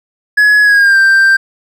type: tone with pitch glide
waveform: triangle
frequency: 1688 to 1575 Hz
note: G#6 to G6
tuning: +28 to +8 cents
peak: -3 dBFS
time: 0.37-1.37 s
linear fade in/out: 10 ms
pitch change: -120 cents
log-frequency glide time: 0.62-0.97 s
effects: none